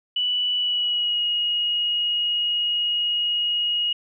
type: tone with pitch glide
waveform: sine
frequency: 2960 to 2884 Hz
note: F#7 to F#7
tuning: 0 to -45 cents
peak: -20 dBFS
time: 0.16-3.93 s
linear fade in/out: 5 ms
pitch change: -45 cents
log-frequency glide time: 0.56-1.24 s
effects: none